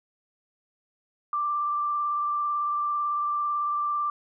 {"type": "tone with vibrato", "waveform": "sine", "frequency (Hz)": 1178, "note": "D6", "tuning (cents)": 5, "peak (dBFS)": -24, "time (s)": [1.33, 4.1], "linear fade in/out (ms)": 2, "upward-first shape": "sine", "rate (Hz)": 18, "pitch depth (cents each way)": 14, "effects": []}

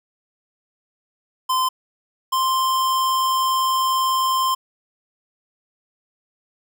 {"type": "tone pair in turn", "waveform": "square", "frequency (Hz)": [1032, 1047], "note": ["C6", "C6"], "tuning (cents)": [-24, 1], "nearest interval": "unison", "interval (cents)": 25, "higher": "second", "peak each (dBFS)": -18, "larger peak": "neither", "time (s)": [[1.49, 1.69], [2.32, 4.55]], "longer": "second", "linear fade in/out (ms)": 10, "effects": []}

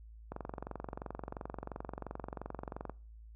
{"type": "click train", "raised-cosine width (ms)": 1, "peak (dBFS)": -26, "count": 60, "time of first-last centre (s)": [0.32, 2.896], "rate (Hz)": 22.9, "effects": ["noise-tail reverb RT60 0.4 s tail -23 dB re dry", "added 55 Hz sine -50 dBFS peak until 3.35 s"]}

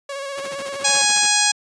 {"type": "tone with vibrato", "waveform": "sawtooth", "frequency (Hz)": 554.4, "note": "C#5", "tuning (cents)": 0, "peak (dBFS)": -23, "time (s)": [0.09, 1.02], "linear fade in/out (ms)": 5, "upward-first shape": "square", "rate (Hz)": 15, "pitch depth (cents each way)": 26}
{"type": "noise with tremolo", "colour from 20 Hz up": "pink", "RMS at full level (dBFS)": -32, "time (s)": [0.37, 1.29], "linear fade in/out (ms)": 5, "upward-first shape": "sine", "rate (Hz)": 14, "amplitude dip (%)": 100}
{"type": "harmonic tone", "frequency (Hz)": 830.6, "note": "G#5", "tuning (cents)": 0, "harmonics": [1, 2, 3, 4, 5, 6, 7, 8, 9, 10], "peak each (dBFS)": [-24, -24, -24, -24, -24, -24, -24, -24, -24, -24], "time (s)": [0.84, 1.52], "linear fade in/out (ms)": 10}
{"effects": ["high-pass 200 Hz 12 dB/octave", "resampled to 22050 Hz"]}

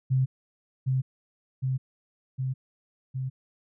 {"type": "tone with echo", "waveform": "sine", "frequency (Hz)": 130.81, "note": "C3", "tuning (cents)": 0, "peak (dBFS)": -20, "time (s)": [0.1, 0.26], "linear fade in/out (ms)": 20, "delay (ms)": 760, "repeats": 4, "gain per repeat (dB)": -2, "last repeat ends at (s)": 3.3, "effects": []}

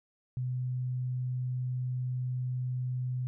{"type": "tone", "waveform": "sine", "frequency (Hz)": 126.3, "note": "B2", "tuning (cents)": 39, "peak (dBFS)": -30, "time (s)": [0.37, 3.27], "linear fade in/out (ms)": 0, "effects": []}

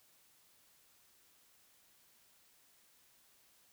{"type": "silence", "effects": ["white hiss -68 dBFS RMS until 3.72 s"]}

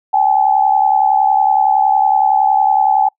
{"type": "tone pair together", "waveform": "sine", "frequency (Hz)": [780, 850.8], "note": ["G5", "G#5"], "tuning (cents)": [-9, 42], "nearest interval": "major second", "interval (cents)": 151, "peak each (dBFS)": -12, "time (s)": [0.13, 3.09], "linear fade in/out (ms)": 10, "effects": ["noise-tail reverb RT60 0.1 s tail -24 dB re dry"]}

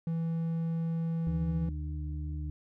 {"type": "tone", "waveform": "triangle", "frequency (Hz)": 164.81, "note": "E3", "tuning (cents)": 0, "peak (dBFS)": -27, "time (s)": [0.07, 1.69], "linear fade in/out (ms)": 2}
{"type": "harmonic tone", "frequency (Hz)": 75.2, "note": "D2", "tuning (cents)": 42, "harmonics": [1, 2, 4], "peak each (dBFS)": [-34, -40, -46], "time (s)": [1.27, 2.5], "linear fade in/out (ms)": 0}
{"effects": []}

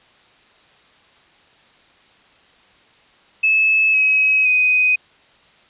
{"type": "tone with pitch steps", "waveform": "sine", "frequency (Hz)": [2600, 2551, 2503], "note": ["E7", "D#7", "D#7"], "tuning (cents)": [-24, 43, 10], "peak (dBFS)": -12, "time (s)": [3.43, 4.96], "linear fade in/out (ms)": 10, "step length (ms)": 510, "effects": ["white hiss -52 dBFS RMS until 5.69 s", "resampled to 8000 Hz"]}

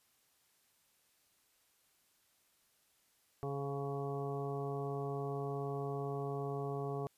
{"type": "harmonic tone with a mistuned harmonic", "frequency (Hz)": 139.8, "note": "C#3", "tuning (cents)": 15, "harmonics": [1, 2, 3, 4, 5, 6, 7, 8], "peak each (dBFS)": [-40, -48, -40, -53, -45, -52, -57, -49], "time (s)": [3.43, 7.07], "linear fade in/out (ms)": 0, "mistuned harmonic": 4, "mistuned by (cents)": -49, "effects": ["white hiss -73 dBFS RMS until 7.17 s", "resampled to 32000 Hz"]}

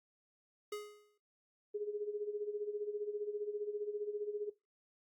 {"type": "tone with exponential decay", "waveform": "square", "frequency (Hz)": 417.6, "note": "G#4", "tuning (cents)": 10, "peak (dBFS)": -38, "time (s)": [0.72, 1.18], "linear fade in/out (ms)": 5, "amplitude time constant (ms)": 100}
{"type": "tone with tremolo", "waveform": "sine", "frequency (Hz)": 416.4, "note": "G#4", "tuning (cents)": 5, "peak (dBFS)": -34, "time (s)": [1.74, 4.5], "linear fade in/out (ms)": 10, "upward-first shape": "sine", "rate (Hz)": 15, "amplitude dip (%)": 70}
{"effects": ["noise-tail reverb RT60 0.2 s tail -18 dB re dry", "Opus 48 kbps"]}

